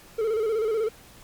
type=tone with vibrato; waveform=triangle; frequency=440 Hz; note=A4; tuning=in tune; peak=-20 dBFS; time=0.18-0.89 s; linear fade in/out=10 ms; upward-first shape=square; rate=16 Hz; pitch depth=61 cents each way; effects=pink hiss -50 dBFS RMS until 1.23 s + MP3 96 kbps